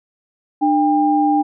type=tone pair together; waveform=sine; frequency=299.7 / 800.1 Hz; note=D4 / G5; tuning=+35 / +35 cents; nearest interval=octave + perfect fourth; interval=1700 cents; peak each=-15 dBFS; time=0.61-1.43 s; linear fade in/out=20 ms; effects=none